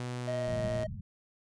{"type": "tone with pitch glide", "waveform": "sawtooth", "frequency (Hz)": [123.47, 115.2], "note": ["B2", "A#2"], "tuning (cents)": [0, -20], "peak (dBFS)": -31, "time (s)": [0, 0.84], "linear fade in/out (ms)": 0, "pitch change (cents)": -120, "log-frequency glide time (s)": [0.21, 0.66]}
{"type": "tone", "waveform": "triangle", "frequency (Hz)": 628, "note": "D#5", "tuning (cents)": 16, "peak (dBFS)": -30, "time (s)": [0.27, 0.87], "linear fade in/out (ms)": 10}
{"type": "low-pass noise", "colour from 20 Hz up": "white", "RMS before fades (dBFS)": -40, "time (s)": [0.47, 1.01], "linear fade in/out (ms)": 10, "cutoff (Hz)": 210, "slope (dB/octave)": 96}
{"effects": ["resampled to 22050 Hz"]}